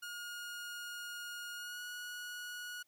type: tone with pitch glide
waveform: sawtooth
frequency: 1431 to 1456.9 Hz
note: F6 to F#6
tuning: +42 to -27 cents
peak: -39 dBFS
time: 0.02-2.83 s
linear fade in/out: 10 ms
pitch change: +31 cents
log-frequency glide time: 1.55-1.81 s
effects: white hiss -75 dBFS RMS until 2.87 s